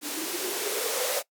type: noise with band-pass filter sweep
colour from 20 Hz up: violet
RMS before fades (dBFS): -30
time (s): 0.01-1.23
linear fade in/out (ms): 50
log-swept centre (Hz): 290 to 560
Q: 9.8
effects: noise-tail reverb RT60 0.1 s tail -20 dB re dry